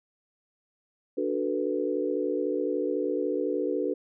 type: chord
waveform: sine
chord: B minor seventh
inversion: first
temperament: equal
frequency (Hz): 293.7 / 370 / 440 / 493.9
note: D4 / F#4 / A4 / B4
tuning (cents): 0 / 0 / 0 / 0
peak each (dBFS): -31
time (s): 1.17-3.94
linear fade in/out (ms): 10
effects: none